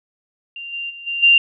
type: tone with level steps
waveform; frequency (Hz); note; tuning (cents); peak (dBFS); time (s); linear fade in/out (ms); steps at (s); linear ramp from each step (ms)
sine; 2782; F7; -7; -29 / -24 / -33 / -21 / -8; 0.56-1.38; 2; 0.72 / 0.89 / 1.06 / 1.22; 20
effects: none